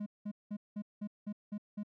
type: tone bursts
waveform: triangle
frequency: 207.7 Hz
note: G#3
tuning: in tune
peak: -34 dBFS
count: 8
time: 0-1.834 s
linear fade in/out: 10 ms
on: 63 ms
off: 190 ms
effects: none